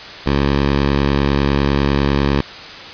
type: tone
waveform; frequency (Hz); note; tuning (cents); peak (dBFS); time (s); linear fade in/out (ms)
10% pulse; 70; C#2; +18; -5; 0.26-2.41; 5
effects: white hiss -32 dBFS RMS until 2.93 s + resampled to 11025 Hz